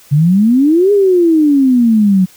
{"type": "exponential two-way sweep", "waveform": "sine", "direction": "up then down", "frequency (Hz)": [138.59, 415.3, 181.5], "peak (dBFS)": -6, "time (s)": [0.11, 2.26], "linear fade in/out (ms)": 20, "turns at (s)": 0.92, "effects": ["white hiss -43 dBFS RMS until 2.36 s"]}